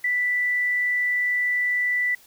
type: tone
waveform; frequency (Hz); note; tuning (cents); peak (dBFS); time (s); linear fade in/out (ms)
sine; 1975.5; B6; 0; -20; 0.04-2.15; 5
effects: white hiss -53 dBFS RMS until 2.26 s